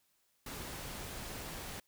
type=noise; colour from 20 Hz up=pink; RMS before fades=-44 dBFS; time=0.46-1.8 s; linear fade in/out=5 ms; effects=white hiss -75 dBFS RMS until 1.87 s